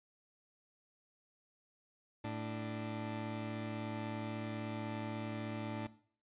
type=tone pair together; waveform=20% pulse; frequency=110 / 293.7 Hz; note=A2 / D4; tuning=0 / 0 cents; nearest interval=octave + perfect fourth; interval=1700 cents; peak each=-36 / -38 dBFS; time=2.24-5.87 s; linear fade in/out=5 ms; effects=noise-tail reverb RT60 0.5 s tail -17 dB re dry + resampled to 8000 Hz